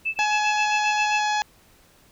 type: tone with tremolo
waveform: sine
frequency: 2630 Hz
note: E7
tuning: 5 cents flat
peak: -21 dBFS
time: 0.05-1.21 s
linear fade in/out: 10 ms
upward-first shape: sine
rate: 7.5 Hz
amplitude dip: 100%
type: harmonic tone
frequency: 843 Hz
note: G#5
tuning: 26 cents sharp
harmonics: 1 / 2 / 3 / 4 / 5 / 6 / 7 / 8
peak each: -22 / -28 / -32 / -34 / -36 / -38 / -39 / -40 dBFS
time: 0.19-1.42 s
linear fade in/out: 0 ms
effects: pink hiss -56 dBFS RMS until 2.11 s